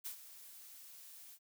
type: noise with ADSR envelope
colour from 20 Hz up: blue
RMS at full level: -42 dBFS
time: 0.04-1.39 s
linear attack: 22 ms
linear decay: 94 ms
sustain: -13 dB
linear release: 59 ms
effects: none